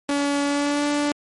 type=tone with pitch glide; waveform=sawtooth; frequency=284.6 to 291.6 Hz; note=C#4 to D4; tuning=+46 to -12 cents; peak=-16 dBFS; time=0.09-1.12 s; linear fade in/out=2 ms; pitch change=+42 cents; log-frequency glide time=0.44-0.87 s; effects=MP3 48 kbps